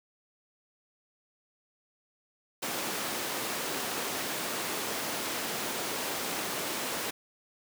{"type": "high-pass noise", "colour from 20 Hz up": "pink", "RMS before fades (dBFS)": -34, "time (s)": [2.62, 7.11], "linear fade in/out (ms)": 10, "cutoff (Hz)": 280, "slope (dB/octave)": 12, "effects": []}